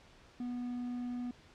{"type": "tone", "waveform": "triangle", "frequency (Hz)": 245, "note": "B3", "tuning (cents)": -14, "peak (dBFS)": -34, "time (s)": [0.4, 1.31], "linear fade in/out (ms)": 2, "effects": ["pink hiss -60 dBFS RMS until 1.54 s", "low-pass 5000 Hz 12 dB/octave"]}